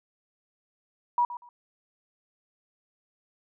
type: tone with echo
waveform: sine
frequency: 964 Hz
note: B5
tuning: 42 cents flat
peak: -20 dBFS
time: 1.18-1.25 s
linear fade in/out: 2 ms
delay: 120 ms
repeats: 2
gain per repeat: -14 dB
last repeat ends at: 1.49 s
effects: none